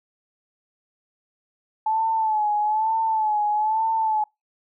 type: tone with vibrato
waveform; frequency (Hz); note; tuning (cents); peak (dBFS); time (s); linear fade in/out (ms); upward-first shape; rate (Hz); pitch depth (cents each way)
sine; 865; A5; -30; -19; 1.86-4.24; 5; sine; 1.1; 60
effects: noise-tail reverb RT60 0.2 s tail -26 dB re dry